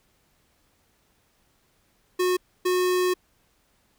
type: tone bursts at uneven times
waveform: square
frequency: 363.8 Hz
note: F#4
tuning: 29 cents flat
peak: -21 dBFS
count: 2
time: 2.19-2.37 / 2.65-3.14 s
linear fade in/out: 10 ms
effects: pink hiss -66 dBFS RMS until 3.98 s